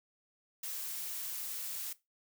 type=noise; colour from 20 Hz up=blue; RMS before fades=-40 dBFS; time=0.63-1.93 s; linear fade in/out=5 ms; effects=noise-tail reverb RT60 0.2 s tail -17 dB re dry